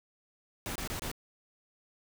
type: noise bursts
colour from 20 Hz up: pink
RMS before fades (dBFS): -37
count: 4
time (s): 0.66-1.115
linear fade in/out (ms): 0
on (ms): 95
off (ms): 25
effects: none